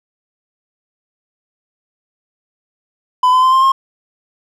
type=tone with pitch steps; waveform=triangle; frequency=1005 / 1020.8 / 1036.8 / 1053.1 / 1069.7 Hz; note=B5 / C6 / C6 / C6 / C6; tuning=+30 / -43 / -16 / +11 / +38 cents; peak=-6 dBFS; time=3.23-3.72 s; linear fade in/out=5 ms; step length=98 ms; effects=none